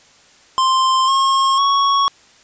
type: tone with pitch steps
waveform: square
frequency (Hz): 1046.5 / 1078.4 / 1111.3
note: C6 / C#6 / C#6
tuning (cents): 0 / -48 / +4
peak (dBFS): -13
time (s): 0.58-2.08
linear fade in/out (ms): 0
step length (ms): 500
effects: white hiss -49 dBFS RMS until 2.43 s + resampled to 16000 Hz